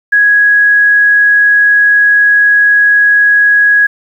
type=tone; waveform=sine; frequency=1664 Hz; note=G#6; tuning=3 cents sharp; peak=-4 dBFS; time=0.12-3.87 s; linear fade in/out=10 ms; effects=7-bit